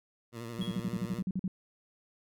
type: tone with vibrato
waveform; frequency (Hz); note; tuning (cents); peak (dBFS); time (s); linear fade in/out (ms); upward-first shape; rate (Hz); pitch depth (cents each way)
15% pulse; 116.54; A#2; 0; -33; 0.32-1.23; 50; sine; 12; 56
type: tone bursts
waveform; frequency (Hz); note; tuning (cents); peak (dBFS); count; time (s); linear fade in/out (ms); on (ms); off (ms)
sine; 186.8; F#3; +17; -29; 11; 0.59-1.479; 2; 39; 46
type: tone with exponential decay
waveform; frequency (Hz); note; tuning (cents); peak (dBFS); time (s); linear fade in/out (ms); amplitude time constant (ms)
triangle; 3322; G#7; 0; -37; 0.61-1; 5; 83
effects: none